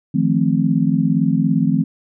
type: chord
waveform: sine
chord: F dominant seventh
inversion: third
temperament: just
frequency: 157.15 / 174.61 / 218.3 / 261.9 Hz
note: Eb3 / F3 / A3 / C4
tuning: +18 / 0 / -13 / +2 cents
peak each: -19 dBFS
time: 0.14-1.84 s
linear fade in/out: 10 ms
effects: none